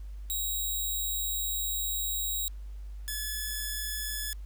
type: tone pair in turn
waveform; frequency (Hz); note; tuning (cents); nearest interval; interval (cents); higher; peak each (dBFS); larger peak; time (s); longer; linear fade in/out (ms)
5% pulse; 3825 / 1714.2; A#7 / A6; +44 / -46; octave + major second; 1390; first; -22; neither; 0.3-2.48 / 3.08-4.33; first; 0
effects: added 50 Hz sine -38 dBFS peak until 4.45 s + pink hiss -65 dBFS RMS until 4.45 s